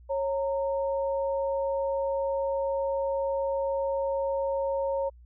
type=tone pair together; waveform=sine; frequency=548.9 / 922 Hz; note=C#5 / A#5; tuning=-17 / -19 cents; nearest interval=major sixth; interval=898 cents; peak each=-26 / -34 dBFS; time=0.09-5.1 s; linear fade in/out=20 ms; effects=added 60 Hz sine -49 dBFS peak until 5.25 s